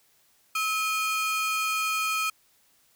40% pulse ring-modulated tone, 1877 Hz, A#6, 11 cents sharp, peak -21 dBFS, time 0.55-2.3 s, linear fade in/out 5 ms, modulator 586 Hz, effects white hiss -64 dBFS RMS until 2.95 s

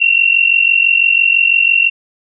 sine tone pair together, 2710 / 2756 Hz, E7 / F7, +47 / -24 cents, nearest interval unison, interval 29 cents, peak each -11 dBFS, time 0-1.9 s, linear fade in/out 20 ms, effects none

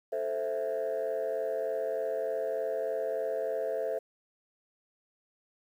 sine chord, A minor, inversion none, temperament equal, 440 / 523.3 / 659.3 Hz, A4 / C5 / E5, 0 / 0 / 0 cents, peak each -33 / -32 / -32 dBFS, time 0.12-3.99 s, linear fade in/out 10 ms, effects tanh soft clip ceiling -25 dBFS + 10-bit

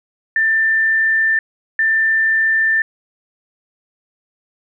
sine tone pair in turn, 1783 / 1783 Hz, A6 / A6, +22 / +22 cents, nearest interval unison, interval 0 cents, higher neither, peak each -12 dBFS, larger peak neither, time 0.36-1.39 / 1.79-2.82 s, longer neither, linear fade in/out 2 ms, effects none

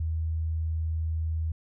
sine tone, 80.3 Hz, E2, 45 cents flat, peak -26 dBFS, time 0-1.52 s, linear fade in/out 5 ms, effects none

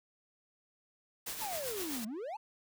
white noise with tremolo, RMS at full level -39 dBFS, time 1.26-2.05 s, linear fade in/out 10 ms, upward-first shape sine, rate 7.7 Hz, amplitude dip 45%
triangle exponential two-way sweep, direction down then up, 920 to 207.7 to 920 Hz, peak -36 dBFS, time 1.41-2.37 s, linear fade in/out 10 ms, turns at 2.06 s
effects none

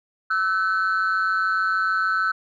sine tone pair together, 1318.5 / 1505.1 Hz, E6 / F#6, 0 / +29 cents, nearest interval major second, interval 229 cents, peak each -20 dBFS, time 0.3-2.32 s, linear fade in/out 10 ms, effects tanh soft clip ceiling -16 dBFS

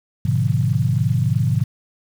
sine chord, G# diminished seventh, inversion none, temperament equal, 103.83 / 123.47 / 146.83 / 174.61 Hz, G#2 / B2 / D3 / F3, 0 / 0 / 0 / 0 cents, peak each -21 / -19 / -21 / -25 dBFS, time 0.25-1.64 s, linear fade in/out 5 ms, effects 7-bit

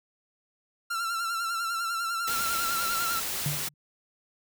45% pulse tone with vibrato, 1363 Hz, F6, 43 cents flat, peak -28 dBFS, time 0.9-3.2 s, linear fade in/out 10 ms, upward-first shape sine, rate 10 Hz, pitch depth 51 cents each way
white noise, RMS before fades -32 dBFS, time 2.27-3.69 s, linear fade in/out 10 ms
sine tone with exponential decay, 146.83 Hz, D3, in tune, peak -24 dBFS, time 3.46-3.74 s, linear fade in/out 2 ms, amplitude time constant 60 ms
effects none

